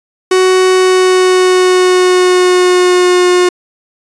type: tone with pitch glide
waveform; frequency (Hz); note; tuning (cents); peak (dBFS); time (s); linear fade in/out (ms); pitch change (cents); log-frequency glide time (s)
45% pulse; 372 to 359.5; F#4 to F#4; +9 to -50; -6; 0.31-3.49; 5; -59; 0.72-3.28
effects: resampled to 22050 Hz